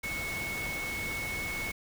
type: tone in noise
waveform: sine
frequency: 2201 Hz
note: C#7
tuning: 13 cents flat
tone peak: -34 dBFS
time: 0.03-1.72 s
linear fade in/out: 10 ms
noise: pink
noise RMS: -39 dBFS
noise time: 0.03-1.72 s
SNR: +2 dB
effects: none